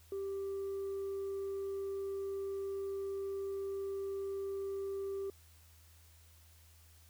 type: tone with tanh clipping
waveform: sine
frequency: 392 Hz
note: G4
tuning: in tune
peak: -37 dBFS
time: 0.12-5.3 s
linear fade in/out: 2 ms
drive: 1 dB
effects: added 81 Hz sine -60 dBFS peak until 7.09 s + white hiss -65 dBFS RMS until 7.09 s